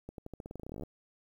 accelerating click train, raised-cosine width 2 ms, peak -29 dBFS, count 20, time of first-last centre 0.09-0.835 s, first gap 92 ms, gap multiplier 0.89, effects 10-bit

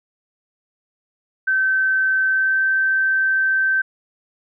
sine tone with pitch glide, 1541 to 1551.7 Hz, G6 to G6, -30 to -18 cents, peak -15 dBFS, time 1.47-3.82 s, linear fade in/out 10 ms, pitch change +12 cents, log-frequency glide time 2.27-2.6 s, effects none

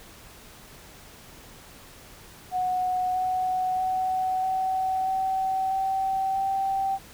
sine tone with pitch steps, 735 / 741.8 / 748.7 / 755.7 / 762.7 / 769.8 / 776.9 Hz, F#5 / F#5 / F#5 / F#5 / G5 / G5 / G5, -12 / +4 / +20 / +36 / -48 / -32 / -16 cents, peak -23 dBFS, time 2.51-6.99 s, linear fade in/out 50 ms, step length 640 ms, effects pink hiss -48 dBFS RMS until 7.13 s

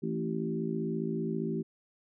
harmonic tone with a mistuned harmonic, 55 Hz, A1, in tune, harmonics 3 / 4 / 5 / 6 / 7, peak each -35 / -35 / -41 / -38 / -36 dBFS, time 0.02-1.63 s, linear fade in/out 20 ms, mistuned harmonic 4, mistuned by +23 cents, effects none

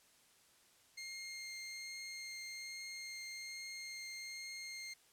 20% pulse tone with vibrato, 2123 Hz, C7, 25 cents sharp, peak -40 dBFS, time 0.97-4.94 s, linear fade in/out 10 ms, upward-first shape triangle, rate 1.2 Hz, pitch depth 9 cents each way, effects white hiss -68 dBFS RMS until 5.12 s + low-pass 11000 Hz 12 dB/octave

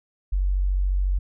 sine tone, 47 Hz, F#1, 28 cents sharp, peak -19 dBFS, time 0.32-1.19 s, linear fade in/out 10 ms, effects none

